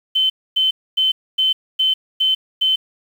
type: tone bursts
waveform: sine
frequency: 3067 Hz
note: G7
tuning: 38 cents flat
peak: -13 dBFS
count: 7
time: 0.15-2.76 s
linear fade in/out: 10 ms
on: 150 ms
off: 260 ms
effects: 7-bit